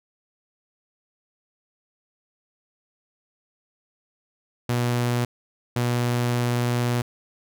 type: tone bursts at uneven times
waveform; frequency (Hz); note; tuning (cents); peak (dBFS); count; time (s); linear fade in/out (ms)
sawtooth; 121.2; B2; -32; -17; 2; 4.69-5.25 / 5.76-7.02; 5
effects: none